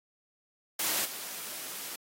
white noise with level steps, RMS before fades -30 / -40 dBFS, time 0.79-1.96 s, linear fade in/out 5 ms, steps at 1.04 s, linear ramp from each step 20 ms, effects high-pass 200 Hz 12 dB/octave + AAC 48 kbps

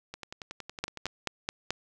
two click trains, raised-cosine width 0.2 ms, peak -12 / -22 dBFS, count 5 / 11, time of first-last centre 0.84-1.706 / 0.14-1.066 s, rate 4.62 / 10.8 Hz, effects none

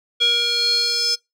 square tone with band-pass filter sweep, 473.9 Hz, A#4, 28 cents sharp, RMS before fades -19 dBFS, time 0.2-1.16 s, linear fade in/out 20 ms, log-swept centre 3300 to 5300 Hz, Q 7.4, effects noise-tail reverb RT60 0.2 s tail -24 dB re dry

